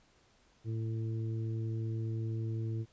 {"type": "harmonic tone", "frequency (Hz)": 111.9, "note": "A2", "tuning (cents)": 30, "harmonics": [1, 2, 3, 4], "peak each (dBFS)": [-33, -48, -43, -52], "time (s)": [0.64, 2.86], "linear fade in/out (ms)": 50, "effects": ["pink hiss -67 dBFS RMS until 2.92 s", "resampled to 16000 Hz"]}